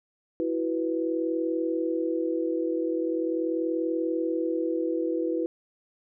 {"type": "chord", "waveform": "sine", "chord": "E suspended second", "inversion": "none", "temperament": "equal", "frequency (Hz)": [329.6, 370, 493.9], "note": ["E4", "F#4", "B4"], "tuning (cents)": [0, 0, 0], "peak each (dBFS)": [-27, -32, -30], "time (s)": [0.4, 5.46], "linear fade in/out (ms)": 0, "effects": []}